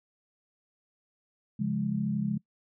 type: chord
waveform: sine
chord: Db major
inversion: none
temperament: equal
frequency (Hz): 138.59 / 174.61 / 207.7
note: Db3 / F3 / Ab3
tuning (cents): 0 / 0 / 0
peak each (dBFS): -33 / -33 / -29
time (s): 1.59-2.38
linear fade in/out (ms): 10
effects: noise-tail reverb RT60 0.1 s tail -22 dB re dry

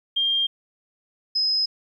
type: tone pair in turn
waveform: sine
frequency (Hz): 3202 / 5083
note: G7 / D#8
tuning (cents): +36 / +36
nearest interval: minor sixth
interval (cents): 800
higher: second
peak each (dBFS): -19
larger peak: neither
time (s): 0.16-0.47 / 1.35-1.66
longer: neither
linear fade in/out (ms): 10
effects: 10-bit

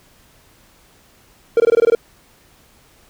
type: tone bursts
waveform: triangle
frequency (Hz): 463.6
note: A#4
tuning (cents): -10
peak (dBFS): -7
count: 8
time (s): 1.57-1.95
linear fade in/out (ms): 2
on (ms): 30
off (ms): 20
effects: pink hiss -52 dBFS RMS until 3.09 s

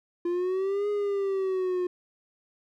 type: exponential two-way sweep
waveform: triangle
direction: up then down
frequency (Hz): 344.1 to 415.3 to 357.3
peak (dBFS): -23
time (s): 0.25-1.87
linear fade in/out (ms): 5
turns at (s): 0.89
effects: none

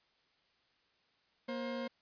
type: tone pair together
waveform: 40% pulse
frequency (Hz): 237 / 532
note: A#3 / C5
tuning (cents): +29 / +29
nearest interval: octave + major second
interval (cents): 1400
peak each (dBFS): -39 / -39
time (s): 1.48-1.88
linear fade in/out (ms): 10
effects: white hiss -73 dBFS RMS until 2.01 s + resampled to 11025 Hz

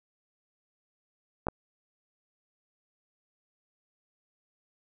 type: clicks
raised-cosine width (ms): 1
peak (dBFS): -15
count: 2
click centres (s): 1.469 / 1.485
effects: none

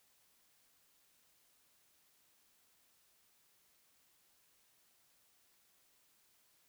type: silence
effects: white hiss -72 dBFS RMS until 6.68 s

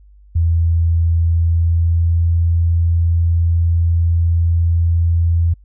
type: tone with pitch glide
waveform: sine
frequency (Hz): 83.3 to 84.22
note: E2 to E2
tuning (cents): +19 to +38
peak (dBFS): -11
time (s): 0.35-5.54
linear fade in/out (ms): 10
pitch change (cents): +19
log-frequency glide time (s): 1.17-2.34
effects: added 50 Hz sine -42 dBFS peak until 5.64 s

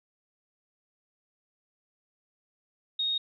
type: tone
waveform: sine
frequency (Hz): 3729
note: A#7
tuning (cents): 0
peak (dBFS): -26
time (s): 2.99-3.18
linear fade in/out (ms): 5
effects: none

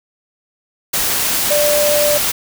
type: tone in noise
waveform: sine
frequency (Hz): 590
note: D5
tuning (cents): +8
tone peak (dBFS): -13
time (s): 1.5-2.18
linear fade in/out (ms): 10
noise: white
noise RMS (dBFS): -17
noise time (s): 0.93-2.32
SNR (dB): +1
effects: none

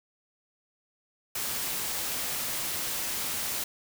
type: noise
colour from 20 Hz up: white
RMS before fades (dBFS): -32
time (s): 1.35-3.64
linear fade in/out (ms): 5
effects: none

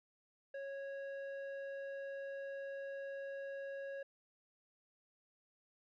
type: tone with low-pass filter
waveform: square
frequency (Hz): 551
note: C#5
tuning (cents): -11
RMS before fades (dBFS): -45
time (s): 0.54-4.03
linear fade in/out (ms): 5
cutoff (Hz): 1600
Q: 1.2
effects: none

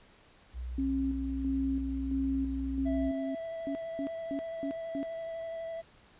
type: tone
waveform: sine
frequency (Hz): 61.74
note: B1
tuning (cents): 0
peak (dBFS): -35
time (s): 0.53-3.12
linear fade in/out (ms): 50
type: tone with tremolo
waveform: sine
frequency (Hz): 270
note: C#4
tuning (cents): -45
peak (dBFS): -28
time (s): 0.78-3.35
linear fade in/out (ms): 5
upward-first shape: square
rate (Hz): 1.5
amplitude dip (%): 40
type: tone with vibrato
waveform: triangle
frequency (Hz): 659.3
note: E5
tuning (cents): 0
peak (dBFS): -34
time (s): 2.85-5.82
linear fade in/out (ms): 20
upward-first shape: square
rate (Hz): 12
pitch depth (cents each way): 10
type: tone bursts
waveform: sine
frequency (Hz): 279.2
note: C#4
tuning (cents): +13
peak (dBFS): -32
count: 5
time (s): 3.67-5.03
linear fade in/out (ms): 0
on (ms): 80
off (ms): 240
effects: pink hiss -60 dBFS RMS until 6.19 s + resampled to 8000 Hz

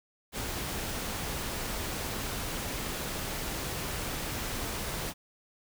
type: noise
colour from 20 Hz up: pink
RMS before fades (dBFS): -35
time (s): 0.32-5.14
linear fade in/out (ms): 50
effects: none

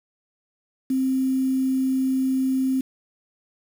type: tone with quantisation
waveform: sine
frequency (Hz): 262.7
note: C4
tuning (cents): +7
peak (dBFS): -19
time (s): 0.9-2.81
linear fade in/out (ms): 5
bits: 7
effects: none

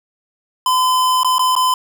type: tone with dropouts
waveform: square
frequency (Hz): 1019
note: C6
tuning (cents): -46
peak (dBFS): -13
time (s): 0.66-1.74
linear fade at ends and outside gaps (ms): 2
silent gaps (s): 1.233-1.246 / 1.383-1.393 / 1.553-1.563
effects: none

